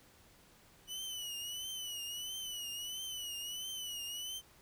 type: tone with vibrato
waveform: sawtooth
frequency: 2960 Hz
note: F#7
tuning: in tune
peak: -37 dBFS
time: 0.87-4.42 s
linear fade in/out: 50 ms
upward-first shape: triangle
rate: 1.5 Hz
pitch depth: 94 cents each way
effects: pink hiss -63 dBFS RMS until 4.61 s